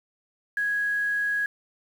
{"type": "tone with quantisation", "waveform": "sine", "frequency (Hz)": 1661.2, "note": "G#6", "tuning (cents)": 0, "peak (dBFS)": -23, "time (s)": [0.57, 1.46], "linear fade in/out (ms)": 2, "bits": 8, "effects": []}